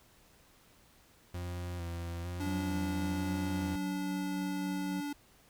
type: tone with vibrato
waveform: 40% pulse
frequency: 86.8 Hz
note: F2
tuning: 10 cents flat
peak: -36 dBFS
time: 1.34-3.76 s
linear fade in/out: 5 ms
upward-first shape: square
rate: 1.1 Hz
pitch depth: 28 cents each way
type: tone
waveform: square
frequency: 288.9 Hz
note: D4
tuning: 28 cents flat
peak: -36 dBFS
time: 2.4-5.13 s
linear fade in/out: 5 ms
type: tone with tremolo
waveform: triangle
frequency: 185 Hz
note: F#3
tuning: in tune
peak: -33 dBFS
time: 2.46-5.01 s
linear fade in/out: 10 ms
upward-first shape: sine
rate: 3.7 Hz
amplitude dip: 25%
effects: pink hiss -63 dBFS RMS until 5.49 s